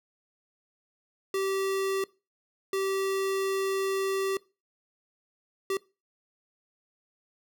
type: tone bursts at uneven times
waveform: square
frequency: 387.4 Hz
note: G4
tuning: 20 cents flat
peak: -27 dBFS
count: 3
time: 1.34-2.04 / 2.73-4.37 / 5.7-5.77 s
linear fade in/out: 2 ms
effects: noise-tail reverb RT60 0.3 s tail -22 dB re dry

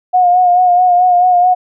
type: tone with vibrato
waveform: sine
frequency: 720 Hz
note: F#5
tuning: 47 cents flat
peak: -6 dBFS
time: 0.13-1.55 s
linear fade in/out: 20 ms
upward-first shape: sine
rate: 4.6 Hz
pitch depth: 35 cents each way
effects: none

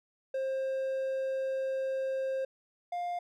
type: tone pair in turn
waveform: triangle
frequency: 531 / 703.9 Hz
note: C5 / F5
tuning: +25 / +13 cents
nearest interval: perfect fourth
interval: 488 cents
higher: second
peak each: -28 / -30 dBFS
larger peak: first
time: 0.34-2.45 / 2.92-3.19 s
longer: first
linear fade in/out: 5 ms
effects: none

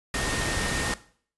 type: tone in noise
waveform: sine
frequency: 1841 Hz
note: A#6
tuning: 22 cents flat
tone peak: -33 dBFS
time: 0.14-0.94 s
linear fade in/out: 2 ms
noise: pink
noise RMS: -28 dBFS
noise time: 0.14-0.94 s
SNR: -8 dB
effects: noise-tail reverb RT60 0.5 s tail -17 dB re dry + resampled to 24000 Hz

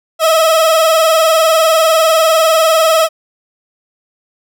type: tone with vibrato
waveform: 30% pulse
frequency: 642 Hz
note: E5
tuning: 46 cents flat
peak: -5 dBFS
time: 0.19-3.09 s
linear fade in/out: 50 ms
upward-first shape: triangle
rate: 20 Hz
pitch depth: 74 cents each way
effects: none

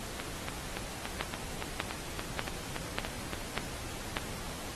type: two click trains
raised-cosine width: 0.3 ms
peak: -18 / -13 dBFS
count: 12 / 6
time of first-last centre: 0.2-3.334 / 1.21-4.169 s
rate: 3.51 / 1.69 Hz
effects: pink hiss -42 dBFS RMS until 4.75 s + AAC 32 kbps

